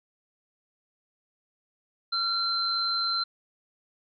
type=tone pair together; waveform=sine; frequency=1368 / 4099 Hz; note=F6 / C8; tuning=-36 / -36 cents; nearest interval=octave + perfect fifth; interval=1900 cents; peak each=-30 / -26 dBFS; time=2.12-3.24 s; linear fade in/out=10 ms; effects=none